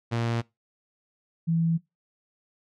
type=tone pair in turn; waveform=sawtooth / sine; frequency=116.54 / 165.34 Hz; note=A#2 / E3; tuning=0 / +6 cents; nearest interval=tritone; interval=606 cents; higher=second; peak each=-21 / -21 dBFS; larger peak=neither; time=0.11-0.42 / 1.47-1.78 s; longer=neither; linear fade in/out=20 ms; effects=noise-tail reverb RT60 0.2 s tail -21 dB re dry + low-pass 5000 Hz 12 dB/octave